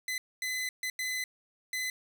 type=tone bursts at uneven times; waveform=sawtooth; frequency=2021 Hz; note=B6; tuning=39 cents sharp; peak=-28 dBFS; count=5; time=0.08-0.18 / 0.42-0.69 / 0.83-0.9 / 0.99-1.24 / 1.73-1.9 s; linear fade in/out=2 ms; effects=none